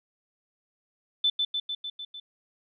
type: tone with echo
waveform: sine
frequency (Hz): 3520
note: A7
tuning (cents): 0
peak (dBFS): -20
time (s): 1.24-1.3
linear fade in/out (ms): 5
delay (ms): 150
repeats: 6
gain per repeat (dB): -3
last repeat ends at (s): 2.2
effects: none